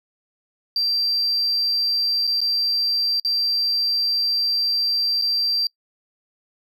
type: tone with dropouts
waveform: triangle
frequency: 4706 Hz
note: D8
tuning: 3 cents sharp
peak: -16 dBFS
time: 0.76-5.67 s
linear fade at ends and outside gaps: 2 ms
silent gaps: 2.27-2.274 / 2.406-2.414 / 3.199-3.248 / 5.215-5.22 s
effects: noise-tail reverb RT60 0.1 s tail -26 dB re dry + tanh soft clip ceiling -14 dBFS